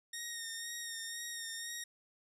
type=tone with vibrato; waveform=10% pulse; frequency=1854 Hz; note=A#6; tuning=10 cents flat; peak=-31 dBFS; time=0.13-1.84 s; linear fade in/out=5 ms; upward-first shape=sine; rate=2 Hz; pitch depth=28 cents each way; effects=low-pass 12000 Hz 12 dB/octave